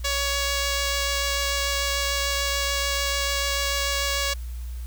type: tone with vibrato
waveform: 5% pulse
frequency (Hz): 560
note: C#5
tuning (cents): +18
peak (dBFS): -12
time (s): 0.04-4.34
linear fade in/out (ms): 10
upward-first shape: triangle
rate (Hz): 6.8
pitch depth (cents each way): 9
effects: added 60 Hz sine -30 dBFS peak until 4.86 s + white hiss -51 dBFS RMS until 4.86 s